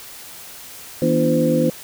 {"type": "tone cluster", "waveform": "sine", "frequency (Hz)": [162.4, 239.9, 289.6, 337.9, 513], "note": ["E3", "A#3", "D4", "E4", "C5"], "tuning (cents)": [-26, 50, -24, 43, -34], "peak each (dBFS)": [-21, -20, -22, -23, -19], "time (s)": [1.02, 1.7], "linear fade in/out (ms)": 2, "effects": ["white hiss -38 dBFS RMS until 1.83 s"]}